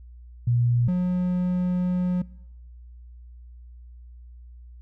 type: tone pair in turn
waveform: sine / triangle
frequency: 120.3 / 180.25 Hz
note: B2 / F#3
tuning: -45 / -45 cents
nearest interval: perfect fifth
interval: 700 cents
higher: second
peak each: -18 dBFS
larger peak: neither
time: 0.47-0.88 / 0.88-2.22 s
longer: second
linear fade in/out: 5 ms
effects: noise-tail reverb RT60 1.0 s tail -23 dB re dry + added 60 Hz sine -42 dBFS peak until 4.81 s